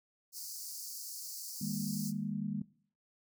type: high-pass noise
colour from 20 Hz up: pink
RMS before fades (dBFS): -44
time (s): 0.32-2.13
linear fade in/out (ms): 50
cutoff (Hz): 4500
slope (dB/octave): 96
type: chord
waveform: sine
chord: D# suspended fourth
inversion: none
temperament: equal with one note detuned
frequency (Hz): 155.56 / 202.4 / 233.1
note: D#3 / G#3 / A#3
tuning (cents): 0 / -44 / 0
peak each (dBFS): -40 / -37 / -40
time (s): 1.61-2.62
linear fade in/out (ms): 5
effects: noise-tail reverb RT60 0.5 s tail -18 dB re dry